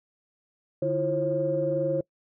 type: tone cluster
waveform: sine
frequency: 148.9 / 326.3 / 348.4 / 538 Hz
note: D3 / E4 / F4 / C5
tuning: +24 / -18 / -4 / +48 cents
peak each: -31 / -32 / -33 / -24 dBFS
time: 0.82-2.01 s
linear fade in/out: 5 ms
effects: noise-tail reverb RT60 0.1 s tail -24 dB re dry + tanh soft clip ceiling -14 dBFS